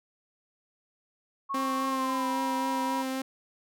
sine tone with pitch glide, 1100 to 968.7 Hz, C#6 to B5, -14 to -34 cents, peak -29 dBFS, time 1.49-3.03 s, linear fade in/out 20 ms, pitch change -220 cents, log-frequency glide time 1.83-2.36 s
sawtooth tone with vibrato, 263.9 Hz, C4, 15 cents sharp, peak -26 dBFS, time 1.54-3.22 s, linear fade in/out 5 ms, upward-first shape triangle, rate 3.7 Hz, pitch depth 14 cents each way
effects none

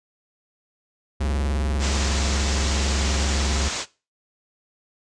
square tone with vibrato, 68.5 Hz, C#2, 20 cents flat, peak -22 dBFS, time 1.2-3.69 s, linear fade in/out 10 ms, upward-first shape square, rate 20 Hz, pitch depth 200 cents each way
white low-pass noise, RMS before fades -29 dBFS, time 1.79-3.86 s, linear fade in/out 50 ms, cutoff 7500 Hz, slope 48 dB/octave
effects noise-tail reverb RT60 0.3 s tail -20 dB re dry + resampled to 22050 Hz

